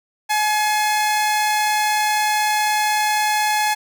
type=tone pair together; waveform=sawtooth; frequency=848 / 2135 Hz; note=G#5 / C7; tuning=+36 / +34 cents; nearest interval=octave + major third; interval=1598 cents; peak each=-13 / -25 dBFS; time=0.29-3.75 s; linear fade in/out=20 ms; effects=none